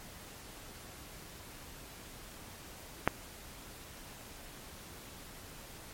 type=click; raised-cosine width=0.5 ms; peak=-9 dBFS; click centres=3.076 s; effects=pink hiss -50 dBFS RMS until 5.93 s + MP3 64 kbps